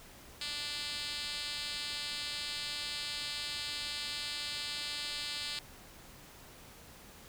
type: tone with band-pass filter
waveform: 5% pulse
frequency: 293.2 Hz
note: D4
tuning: 3 cents flat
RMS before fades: -39 dBFS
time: 0.41-5.59 s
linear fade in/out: 2 ms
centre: 4800 Hz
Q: 2.8
effects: pink hiss -54 dBFS RMS until 7.28 s